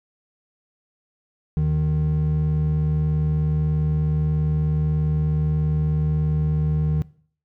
triangle tone pair together, 76.8 / 153.6 Hz, D#2 / D#3, -22 / -22 cents, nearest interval octave, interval 1200 cents, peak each -21 / -16 dBFS, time 1.57-7.02 s, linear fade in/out 0 ms, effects noise-tail reverb RT60 0.5 s tail -21 dB re dry + tanh soft clip ceiling -12 dBFS

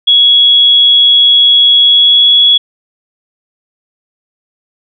sine tone with pitch glide, 3345 to 3364 Hz, G#7 to G#7, +12 to +22 cents, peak -3 dBFS, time 0.07-2.58 s, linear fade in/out 10 ms, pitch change +10 cents, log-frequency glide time 1.82-2.29 s, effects none

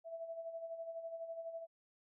sine tone with tremolo, 661 Hz, E5, 5 cents sharp, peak -40 dBFS, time 0.04-1.67 s, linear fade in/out 50 ms, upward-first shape sine, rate 12 Hz, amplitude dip 60%, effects none

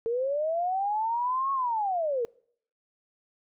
sine linear two-way sweep, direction up then down, 448.1 to 1105 to 448.1 Hz, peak -25 dBFS, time 0.06-2.25 s, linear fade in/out 0 ms, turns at 1.52 s, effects noise-tail reverb RT60 0.6 s tail -25 dB re dry

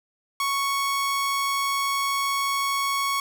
sawtooth tone, 1108.7 Hz, C#6, in tune, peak -19 dBFS, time 0.4-3.2 s, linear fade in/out 2 ms, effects none

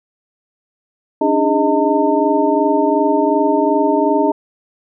sine tone cluster, 282.9 / 305.6 / 408.5 / 627 / 905 Hz, C#4 / D#4 / G#4 / D#5 / A5, +35 / -31 / -29 / +13 / +48 cents, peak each -18 dBFS, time 1.21-4.32 s, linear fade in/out 5 ms, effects none

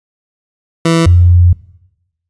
20% pulse / sine tone pair in turn, 165.3 / 87.94 Hz, E3 / F2, +5 / +13 cents, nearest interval major seventh, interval 1092 cents, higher first, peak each -3 dBFS, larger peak neither, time 0.85-1.06 / 1.06-1.53 s, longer second, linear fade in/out 5 ms, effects noise-tail reverb RT60 0.9 s tail -20 dB re dry + resampled to 22050 Hz

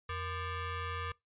sawtooth ring-modulated tone, 556 Hz, C#5, 5 cents sharp, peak -29 dBFS, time 0.09-1.12 s, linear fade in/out 5 ms, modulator 642 Hz, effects noise-tail reverb RT60 0.2 s tail -24 dB re dry + resampled to 8000 Hz

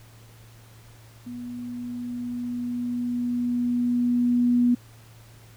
sine tone with level ramp, 243.2 Hz, B3, 26 cents flat, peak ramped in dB -33 to -16 dBFS, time 1.26-4.75 s, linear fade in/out 10 ms, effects added 113 Hz sine -48 dBFS peak until 5.56 s + pink hiss -54 dBFS RMS until 5.56 s

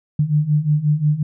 sine beating tone pair, 146.83 / 152.43 Hz, D3 / D#3, 0 / -35 cents, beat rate 5.6 Hz, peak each -19 / -16 dBFS, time 0.19-1.23 s, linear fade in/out 5 ms, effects none

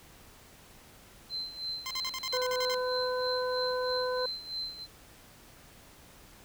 sine tone with tremolo, 4091 Hz, C8, 40 cents flat, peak -32 dBFS, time 1.29-4.87 s, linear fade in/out 50 ms, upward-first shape sine, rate 3.1 Hz, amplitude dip 75%
10% pulse tone bursts, 1046.5 Hz, C6, in tune, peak -26 dBFS, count 10, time 1.86-2.744 s, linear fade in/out 0 ms, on 47 ms, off 46 ms
clicks, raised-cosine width 0.3 ms, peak -30 dBFS, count 4, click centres 1.896 / 2.072 / 2.533 / 2.74 s
harmonic tone, 504 Hz, B4, 35 cents sharp, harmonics 1 / 2 / 3, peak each -30 / -36 / -40 dBFS, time 2.33-4.26 s, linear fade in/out 5 ms
effects pink hiss -55 dBFS RMS until 6.44 s

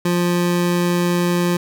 25% pulse tone, 175.3 Hz, F3, 7 cents sharp, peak -12 dBFS, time 0.05-1.57 s, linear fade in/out 5 ms, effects none

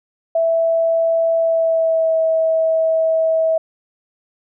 sine tone with pitch glide, 659.3 to 646.1 Hz, E5 to E5, 0 to -35 cents, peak -13 dBFS, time 0.35-3.58 s, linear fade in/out 5 ms, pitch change -35 cents, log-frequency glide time 1.38-2.18 s, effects none

